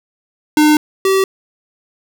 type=tone pair in turn; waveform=square; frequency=302.7 / 384.8 Hz; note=D#4 / G4; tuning=-48 / -32 cents; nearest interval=major third; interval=416 cents; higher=second; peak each=-8 / -11 dBFS; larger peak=first; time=0.57-0.77 / 1.05-1.24 s; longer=first; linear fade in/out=2 ms; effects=none